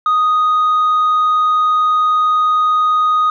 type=tone with tanh clipping; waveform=sine; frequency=1244.5 Hz; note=D#6; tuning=in tune; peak=-11 dBFS; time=0.06-3.3 s; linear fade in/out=2 ms; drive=1 dB; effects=none